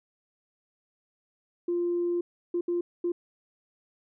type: tone bursts at uneven times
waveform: sine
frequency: 348.1 Hz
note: F4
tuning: 6 cents flat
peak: -24 dBFS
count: 4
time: 1.68-2.21 / 2.54-2.61 / 2.68-2.81 / 3.04-3.12 s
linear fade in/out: 5 ms
effects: tanh soft clip ceiling -20 dBFS